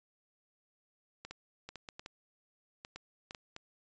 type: clicks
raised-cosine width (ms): 0.2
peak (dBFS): -27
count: 12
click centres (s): 1.25 / 1.31 / 1.69 / 1.757 / 1.888 / 1.995 / 2.061 / 2.849 / 2.96 / 3.309 / 3.348 / 3.564
effects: resampled to 16000 Hz